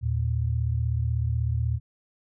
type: tone pair together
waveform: sine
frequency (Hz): 79.8 / 116.05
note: D#2 / A#2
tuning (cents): +44 / -7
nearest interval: tritone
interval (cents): 649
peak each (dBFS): -26 / -25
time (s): 0.01-1.8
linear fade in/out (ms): 50
effects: none